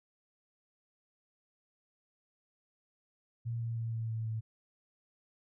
sine tone with pitch steps, 116.6 / 115.46 / 114.33 / 113.22 / 112.11 / 111.01 Hz, A#2 / A#2 / A#2 / A2 / A2 / A2, +1 / -16 / -33 / +50 / +33 / +16 cents, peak -33 dBFS, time 3.45-4.41 s, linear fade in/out 20 ms, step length 160 ms, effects none

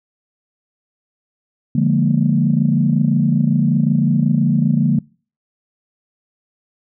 sine chord, Bb dominant seventh, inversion first, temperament equal, 146.83 / 174.61 / 207.7 / 233.1 Hz, D3 / F3 / Ab3 / Bb3, 0 / 0 / 0 / 0 cents, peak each -16 / -18 / -19 / -17 dBFS, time 1.75-4.99 s, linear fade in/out 5 ms, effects noise-tail reverb RT60 0.4 s tail -25 dB re dry + tanh soft clip ceiling -2 dBFS

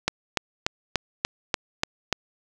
click train, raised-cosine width 0.2 ms, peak -4 dBFS, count 8, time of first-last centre 0.08-2.127 s, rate 3.42 Hz, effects none

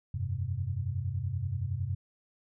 sine chord, F suspended second, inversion none, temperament equal with one note detuned, 87.31 / 98 / 129.68 Hz, F2 / G2 / C3, 0 / 0 / -15 cents, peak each -36 / -33 / -35 dBFS, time 0.14-1.95 s, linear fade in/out 5 ms, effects none

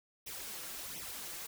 white noise with flanger, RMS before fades -44 dBFS, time 0.26-1.47 s, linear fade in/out 10 ms, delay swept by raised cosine 0.33 to 6.03 ms, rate 1.4 Hz, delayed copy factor +0.75, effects none

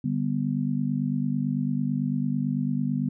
sine chord, G major, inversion second, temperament just, 147 / 196 / 245 Hz, D3 / G3 / B3, +2 / 0 / -14 cents, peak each -28 / -29 / -27 dBFS, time 0.04-3.09 s, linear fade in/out 5 ms, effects none

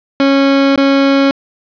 30% pulse tone with dropouts, 275 Hz, C#4, 14 cents flat, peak -5 dBFS, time 0.2-1.31 s, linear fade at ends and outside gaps 1 ms, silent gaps 0.76-0.776 s, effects resampled to 11025 Hz + 7-bit

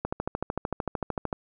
click train, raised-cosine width 1 ms, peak -14 dBFS, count 18, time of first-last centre 0.05-1.328 s, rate 13.3 Hz, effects none

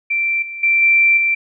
sine tone with level steps, 2349 Hz, D7, in tune, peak -15 / -26 / -11 / -9 / -13 dBFS, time 0.1-1.35 s, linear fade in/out 10 ms, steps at 0.42 / 0.63 / 0.82 / 1.17 s, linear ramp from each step 5 ms, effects none

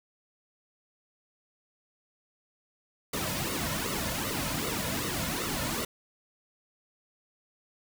pink noise with flanger, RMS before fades -32 dBFS, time 3.13-5.85 s, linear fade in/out 5 ms, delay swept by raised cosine 1.2 to 2.6 ms, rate 2.6 Hz, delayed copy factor -0.8, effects none

